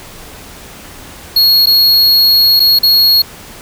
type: tone with dropouts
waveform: square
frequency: 4316 Hz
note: C#8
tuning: 47 cents flat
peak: -6 dBFS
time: 1.36-3.22 s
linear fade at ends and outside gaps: 5 ms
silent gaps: 1.659-1.669 / 2.596-2.601 / 2.789-2.831 s
effects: pink hiss -33 dBFS RMS until 3.61 s